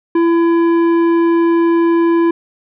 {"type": "tone with tanh clipping", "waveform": "sine", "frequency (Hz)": 336, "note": "E4", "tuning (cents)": 33, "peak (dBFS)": -11, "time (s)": [0.15, 2.31], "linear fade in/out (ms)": 5, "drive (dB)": 11, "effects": []}